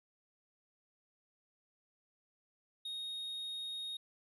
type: tone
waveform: triangle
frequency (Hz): 3729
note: A#7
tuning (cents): 0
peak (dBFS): -38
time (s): 2.85-3.97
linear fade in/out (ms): 5
effects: resampled to 32000 Hz